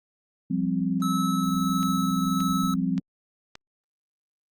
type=chord; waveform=sine; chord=F suspended second; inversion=none; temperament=equal; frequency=174.61 / 196 / 261.6 Hz; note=F3 / G3 / C4; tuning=0 / 0 / 0 cents; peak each=-27 dBFS; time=0.5-3 s; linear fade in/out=10 ms
type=tone with tremolo; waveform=square; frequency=1300 Hz; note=E6; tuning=24 cents flat; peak=-28 dBFS; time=1.02-2.74 s; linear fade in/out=2 ms; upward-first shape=sine; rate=1.5 Hz; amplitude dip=25%
type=click train; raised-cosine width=0.2 ms; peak=-23 dBFS; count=4; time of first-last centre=1.83-3.554 s; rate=1.74 Hz
effects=Opus 32 kbps